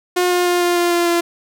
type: tone with pitch steps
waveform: sawtooth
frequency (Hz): 358.8 / 356.1 / 353.5 / 350.8 / 348.2 / 345.6 / 343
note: F4 / F4 / F4 / F4 / F4 / F4 / F4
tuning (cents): +47 / +34 / +21 / +8 / -5 / -18 / -31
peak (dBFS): -10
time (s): 0.16-1.21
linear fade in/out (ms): 10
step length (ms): 150
effects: none